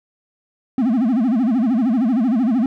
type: tone with vibrato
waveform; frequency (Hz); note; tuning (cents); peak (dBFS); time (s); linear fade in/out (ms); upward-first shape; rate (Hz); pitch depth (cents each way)
triangle; 240; B3; -49; -12; 0.78-2.66; 2; sine; 13; 220
effects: none